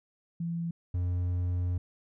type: tone pair in turn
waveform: sine / triangle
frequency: 168.6 / 89.07 Hz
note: E3 / F2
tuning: +39 / +35 cents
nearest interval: major seventh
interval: 1104 cents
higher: first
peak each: -30 / -25 dBFS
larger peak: second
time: 0.4-0.71 / 0.94-1.78 s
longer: second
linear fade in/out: 5 ms
effects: none